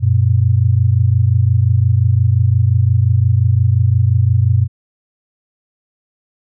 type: tone pair together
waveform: sine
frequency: 94.2 / 119.92 Hz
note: F#2 / A#2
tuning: +32 / +49 cents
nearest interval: major third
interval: 417 cents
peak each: -12 dBFS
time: 0-4.68 s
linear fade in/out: 50 ms
effects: none